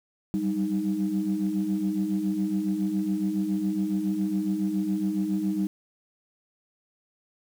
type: tone cluster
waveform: sine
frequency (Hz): 190.7 / 197.9 / 311.1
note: G3 / G3 / D#4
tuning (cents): -47 / +17 / 0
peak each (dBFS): -30 / -27 / -27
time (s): 0.34-5.67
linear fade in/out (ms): 0
effects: tanh soft clip ceiling -16 dBFS + 8-bit